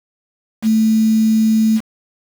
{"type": "tone with quantisation", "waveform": "sine", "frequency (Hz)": 220, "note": "A3", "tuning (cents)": 0, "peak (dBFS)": -10, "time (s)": [0.62, 1.81], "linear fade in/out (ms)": 50, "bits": 5, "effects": []}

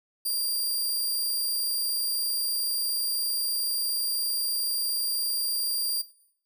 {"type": "tone", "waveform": "5% pulse", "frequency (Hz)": 4761, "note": "D8", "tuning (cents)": 23, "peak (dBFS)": -19, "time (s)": [0.25, 6.02], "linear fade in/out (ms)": 10, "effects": ["noise-tail reverb RT60 0.7 s tail -19 dB re dry"]}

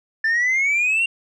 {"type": "exponential sweep", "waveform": "sine", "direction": "up", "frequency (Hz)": [1760, 2787], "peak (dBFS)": -14, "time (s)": [0.24, 1.06], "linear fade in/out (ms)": 5, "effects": ["tanh soft clip ceiling -15 dBFS"]}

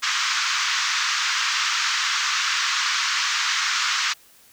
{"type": "band-pass noise", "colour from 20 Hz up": "pink", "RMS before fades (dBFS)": -23, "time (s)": [0.02, 4.14], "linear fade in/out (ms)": 20, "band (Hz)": [1100, 6700], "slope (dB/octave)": 48, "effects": ["white hiss -53 dBFS RMS until 4.52 s"]}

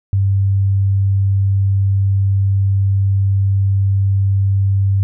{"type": "tone", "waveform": "sine", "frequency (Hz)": 98, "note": "G2", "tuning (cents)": 0, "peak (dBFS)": -11, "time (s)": [0.13, 5.03], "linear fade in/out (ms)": 0, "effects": []}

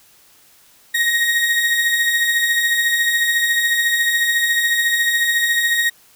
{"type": "beating tone pair", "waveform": "35% pulse", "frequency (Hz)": [1864.7, 1878.7], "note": ["A#6", "A#6"], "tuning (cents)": [0, 13], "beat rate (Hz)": 14, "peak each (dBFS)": [-22, -14], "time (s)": [0.94, 5.9], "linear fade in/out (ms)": 10, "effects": ["white hiss -51 dBFS RMS until 6.15 s"]}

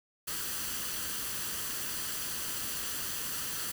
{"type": "noise with comb filter", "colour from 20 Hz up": "white", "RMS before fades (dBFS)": -36, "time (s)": [0.27, 3.72], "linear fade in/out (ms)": 10, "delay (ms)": 0.66, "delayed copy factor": 0.5, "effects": []}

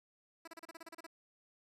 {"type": "tone bursts", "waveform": "10% pulse", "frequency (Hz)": 329.6, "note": "E4", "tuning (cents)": 0, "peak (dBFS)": -39, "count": 11, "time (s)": [0.45, 1.066], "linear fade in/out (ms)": 5, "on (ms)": 26, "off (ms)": 33, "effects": ["resampled to 32000 Hz"]}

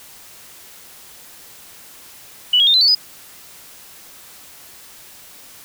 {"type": "tone with pitch steps", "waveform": "sine", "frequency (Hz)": [2960, 3284, 3644, 4043, 4487, 4978], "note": ["F#7", "G#7", "A#7", "B7", "C#8", "D#8"], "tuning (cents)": [0, -20, -40, 40, 20, 0], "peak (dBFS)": -10, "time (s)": [2.53, 2.95], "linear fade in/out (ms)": 5, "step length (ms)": 70, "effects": ["white hiss -42 dBFS RMS until 5.64 s"]}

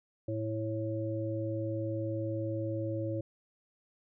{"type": "harmonic tone", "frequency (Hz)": 110, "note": "A2", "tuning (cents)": 0, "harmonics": [1, 3, 5], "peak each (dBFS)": [-35, -36, -37], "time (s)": [0.28, 3.21], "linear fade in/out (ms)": 5, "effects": []}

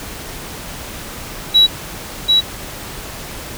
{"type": "tone with echo", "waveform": "sine", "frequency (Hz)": 3900, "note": "B7", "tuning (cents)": -23, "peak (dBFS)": -5, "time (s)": [1.54, 1.67], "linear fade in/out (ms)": 20, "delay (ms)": 740, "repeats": 1, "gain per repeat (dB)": -3, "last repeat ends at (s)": 2.41, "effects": ["tanh soft clip ceiling -2 dBFS", "pink hiss -30 dBFS RMS until 3.57 s"]}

